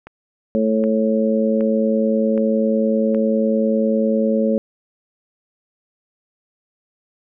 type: click train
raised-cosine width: 0.5 ms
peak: -21 dBFS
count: 5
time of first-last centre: 0.07-3.147 s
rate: 1.3 Hz
type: harmonic tone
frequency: 110 Hz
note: A2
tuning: in tune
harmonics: 2 / 3 / 4 / 5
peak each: -17 / -28 / -22 / -20 dBFS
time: 0.55-4.58 s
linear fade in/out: 0 ms
effects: none